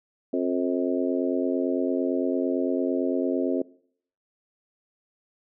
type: harmonic tone with a mistuned harmonic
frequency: 88.9 Hz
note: F2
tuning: 31 cents sharp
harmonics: 3 / 4 / 5 / 6 / 7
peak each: -26 / -28 / -30 / -32 / -33 dBFS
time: 0.33-3.62 s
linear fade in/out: 5 ms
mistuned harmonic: 7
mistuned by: +37 cents
effects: noise-tail reverb RT60 0.6 s tail -21 dB re dry